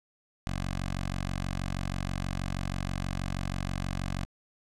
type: tone with notch filter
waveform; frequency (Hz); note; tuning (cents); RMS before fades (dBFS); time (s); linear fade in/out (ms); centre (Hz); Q
10% pulse; 46.25; F#1; 0; -33; 0.47-4.25; 0; 390; 0.87
effects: low-pass 9000 Hz 12 dB/octave